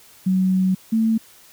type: tone pair in turn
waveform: sine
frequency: 187.2 / 223.2 Hz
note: F#3 / A3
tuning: +20 / +25 cents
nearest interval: minor third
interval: 305 cents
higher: second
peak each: -15 / -15 dBFS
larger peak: neither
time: 0.26-0.75 / 0.92-1.18 s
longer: first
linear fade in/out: 10 ms
effects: white hiss -49 dBFS RMS until 1.52 s